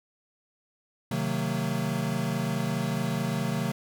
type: chord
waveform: square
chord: C half-diminished seventh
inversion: none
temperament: equal with one note detuned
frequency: 130.81 / 155.56 / 185 / 228.5 Hz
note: C3 / Eb3 / Gb3 / Bb3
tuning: 0 / 0 / 0 / -34 cents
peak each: -33 dBFS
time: 1.11-3.72 s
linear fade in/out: 5 ms
effects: none